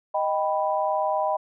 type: chord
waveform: sine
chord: Eb augmented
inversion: none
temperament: equal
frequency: 622.3 / 784 / 987.8 Hz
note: Eb5 / G5 / B5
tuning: 0 / 0 / 0 cents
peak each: -25 / -26 / -27 dBFS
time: 0.14-1.37 s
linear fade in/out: 10 ms
effects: none

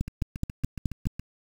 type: two click trains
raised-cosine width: 5 ms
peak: -14 / -23 dBFS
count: 6 / 9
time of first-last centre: 0.01-1.069 / 0.08-1.196 s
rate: 4.72 / 7.17 Hz
effects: 7-bit

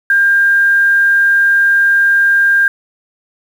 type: tone with quantisation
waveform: sine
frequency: 1600 Hz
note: G6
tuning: 35 cents sharp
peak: -7 dBFS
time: 0.1-2.68 s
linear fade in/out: 2 ms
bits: 6
effects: none

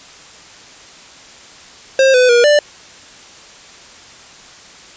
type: tone with pitch steps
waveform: square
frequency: 533 / 502 / 477.8 / 590 Hz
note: C5 / B4 / A#4 / D5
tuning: +32 / +28 / +43 / +8 cents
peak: -8 dBFS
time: 1.99-2.59 s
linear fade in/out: 2 ms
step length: 150 ms
effects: white hiss -39 dBFS RMS until 4.96 s + resampled to 16000 Hz

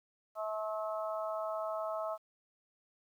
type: harmonic tone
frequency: 215.7 Hz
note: A3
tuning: 34 cents flat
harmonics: 3 / 4 / 5 / 6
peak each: -36 / -45 / -43 / -42 dBFS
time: 0.35-2.18 s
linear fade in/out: 50 ms
effects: 11-bit

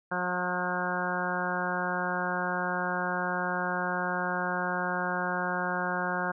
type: harmonic tone with a mistuned harmonic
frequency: 180 Hz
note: F#3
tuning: 47 cents flat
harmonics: 1 / 2 / 3 / 4 / 5 / 6 / 7 / 8 / 9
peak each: -36 / -39 / -37 / -36 / -36 / -37 / -40 / -34 / -36 dBFS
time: 0.11-6.32 s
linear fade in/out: 10 ms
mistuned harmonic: 9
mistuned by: -20 cents
effects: none

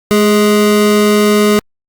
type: tone pair together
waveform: square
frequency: 210.5 / 415.3 Hz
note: G#3 / G#4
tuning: +24 / 0 cents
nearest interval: octave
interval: 1176 cents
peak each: -11 dBFS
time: 0.11-1.59 s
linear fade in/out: 0 ms
effects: Opus 48 kbps

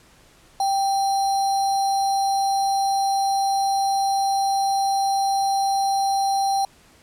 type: tone with sample-and-hold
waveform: sine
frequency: 784 Hz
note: G5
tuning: in tune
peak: -18 dBFS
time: 0.6-6.65 s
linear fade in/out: 2 ms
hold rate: 4900 Hz
effects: pink hiss -53 dBFS RMS until 7.02 s + low-pass 11000 Hz 12 dB/octave

